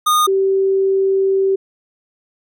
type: tone pair in turn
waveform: square / sine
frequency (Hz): 1228 / 386.8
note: D#6 / G4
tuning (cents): -23 / -23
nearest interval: octave + minor sixth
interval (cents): 2000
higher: first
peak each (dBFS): -12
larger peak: neither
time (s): 0.06-0.27 / 0.27-1.56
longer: second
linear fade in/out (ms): 10
effects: none